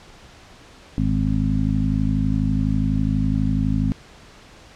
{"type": "harmonic tone with a mistuned harmonic", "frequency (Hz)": 52.1, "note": "G#1", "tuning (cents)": 6, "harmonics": [1, 2, 3, 4, 5], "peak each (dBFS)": [-24, -24, -24, -24, -24], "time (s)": [0.98, 3.92], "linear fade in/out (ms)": 0, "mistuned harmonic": 1, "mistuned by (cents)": -100, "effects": ["pink hiss -46 dBFS RMS until 4.75 s", "low-pass 6000 Hz 12 dB/octave"]}